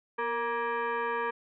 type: tone with frequency modulation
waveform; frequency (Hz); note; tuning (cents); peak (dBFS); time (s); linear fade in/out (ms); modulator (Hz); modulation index
sine; 241.4; B3; -39; -28; 0.18-1.31; 10; 706; 2.2
effects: none